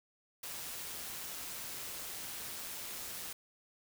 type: noise with amplitude modulation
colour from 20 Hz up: white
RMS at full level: -42 dBFS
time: 0.43-3.33 s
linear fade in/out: 5 ms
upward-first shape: sine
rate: 166 Hz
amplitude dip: 30%
effects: none